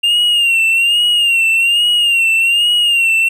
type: tone with vibrato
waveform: triangle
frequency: 2786 Hz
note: F7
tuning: 5 cents flat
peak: -8 dBFS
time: 0.03-3.29 s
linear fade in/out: 10 ms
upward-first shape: sine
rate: 1.2 Hz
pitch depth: 72 cents each way
effects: none